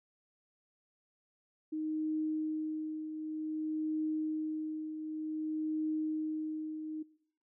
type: tone with tremolo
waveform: sine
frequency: 311.1 Hz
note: D#4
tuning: in tune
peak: -31 dBFS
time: 1.72-7.03 s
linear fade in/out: 10 ms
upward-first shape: triangle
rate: 0.54 Hz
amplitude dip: 60%
effects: noise-tail reverb RT60 0.7 s tail -22 dB re dry